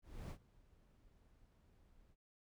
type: noise with ADSR envelope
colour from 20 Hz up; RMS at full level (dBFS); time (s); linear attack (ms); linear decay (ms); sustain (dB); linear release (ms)
brown; -45; 0.02-2.16; 280; 75; -23; 47
effects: none